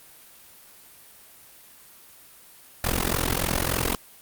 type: noise with amplitude modulation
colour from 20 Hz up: pink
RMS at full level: -21 dBFS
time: 2.84-3.95 s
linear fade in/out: 2 ms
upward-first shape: sine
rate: 43.5 Hz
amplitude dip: 90%
effects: white hiss -50 dBFS RMS until 4.21 s + Opus 32 kbps